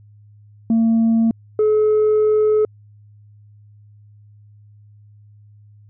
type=tone pair in turn; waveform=sine; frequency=226.7 / 428 Hz; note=A#3 / A4; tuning=-48 / -48 cents; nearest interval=major seventh; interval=1100 cents; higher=second; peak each=-10 dBFS; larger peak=neither; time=0.7-1.31 / 1.59-2.65 s; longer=second; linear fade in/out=2 ms; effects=tanh soft clip ceiling -11 dBFS + added 104 Hz sine -44 dBFS peak until 5.89 s